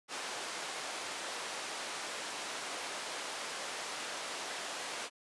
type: band-pass noise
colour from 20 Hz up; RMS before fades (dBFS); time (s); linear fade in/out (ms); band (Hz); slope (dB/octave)
pink; -41; 0.08-5.1; 50; 550 to 8800; 12
effects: resampled to 24000 Hz